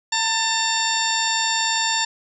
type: harmonic tone with a mistuned harmonic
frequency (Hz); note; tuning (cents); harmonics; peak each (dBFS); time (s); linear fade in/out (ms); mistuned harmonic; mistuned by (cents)
906; A#5; -50; 1 / 2 / 3 / 4 / 5 / 6 / 8; -25 / -26 / -30 / -26 / -28 / -30 / -25; 0.12-2.05; 5; 2; -40
effects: none